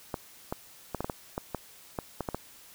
clicks, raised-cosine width 1 ms, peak -17 dBFS, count 12, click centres 0.142 / 0.525 / 0.947 / 1.006 / 1.045 / 1.098 / 1.379 / 1.547 / 1.988 / 2.207 / 2.288 / 2.346 s, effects white hiss -53 dBFS RMS until 2.74 s

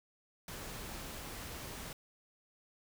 pink noise, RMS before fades -45 dBFS, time 0.48-1.93 s, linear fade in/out 2 ms, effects none

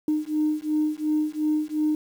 sine beating tone pair, 304.3 / 307.1 Hz, D#4 / D#4, -38 / -23 cents, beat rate 2.8 Hz, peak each -24 / -24 dBFS, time 0.08-1.95 s, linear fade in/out 2 ms, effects tanh soft clip ceiling -15 dBFS + 8-bit

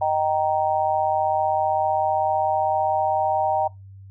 sine chord, Eb major, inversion none, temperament just, 622.3 / 777.8 / 933.4 Hz, Eb5 / G5 / Bb5, 0 / -14 / +2 cents, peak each -24 / -21 / -25 dBFS, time 0.01-3.68 s, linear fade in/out 10 ms, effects noise-tail reverb RT60 0.2 s tail -22 dB re dry + added 97 Hz sine -40 dBFS peak until 4.1 s

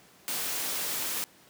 white noise, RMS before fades -32 dBFS, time 0.28-1.24 s, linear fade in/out 0 ms, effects pink hiss -57 dBFS RMS until 1.49 s + high-pass 150 Hz 12 dB/octave

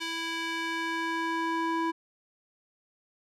square tone with band-pass filter sweep, 329.6 Hz, E4, in tune, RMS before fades -31 dBFS, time 0-1.92 s, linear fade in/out 20 ms, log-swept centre 3200 to 870 Hz, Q 1.1, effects none

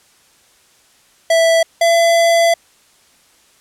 square tone pair in turn, 659.3 / 673.5 Hz, E5 / E5, 0 / +37 cents, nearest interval unison, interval 37 cents, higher second, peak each -10 dBFS, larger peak neither, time 1.3-1.63 / 1.81-2.54 s, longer second, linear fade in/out 5 ms, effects white hiss -52 dBFS RMS until 3.6 s + low-pass 10000 Hz 12 dB/octave

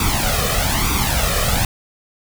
pink noise with flanger, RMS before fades -18 dBFS, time 0-1.65 s, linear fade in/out 2 ms, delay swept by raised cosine 0.84 to 1.66 ms, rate 1.1 Hz, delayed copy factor +0.75, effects none

